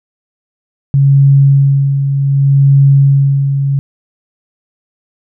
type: tone with tremolo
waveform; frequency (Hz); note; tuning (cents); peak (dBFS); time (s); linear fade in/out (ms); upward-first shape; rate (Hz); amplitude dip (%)
sine; 138.59; C#3; 0; -3; 0.94-3.79; 0; sine; 0.66; 55
effects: none